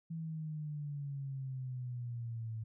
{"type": "exponential sweep", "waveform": "sine", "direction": "down", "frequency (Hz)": [164.81, 110], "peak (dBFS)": -38, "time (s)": [0.1, 2.64], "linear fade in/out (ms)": 10, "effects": []}